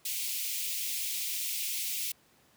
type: high-pass noise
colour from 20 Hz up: white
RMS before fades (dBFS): -34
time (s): 0.05-2.12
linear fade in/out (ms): 5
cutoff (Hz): 2200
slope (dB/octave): 48
effects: pink hiss -64 dBFS RMS until 2.56 s + high-pass 100 Hz 12 dB/octave